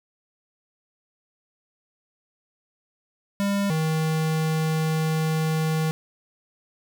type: tone pair in turn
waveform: square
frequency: 200 / 158.24 Hz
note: G3 / D#3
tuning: +35 / +30 cents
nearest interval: major third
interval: 405 cents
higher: first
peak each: -22 dBFS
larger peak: neither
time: 3.4-3.7 / 3.7-5.91 s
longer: second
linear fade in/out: 0 ms
effects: none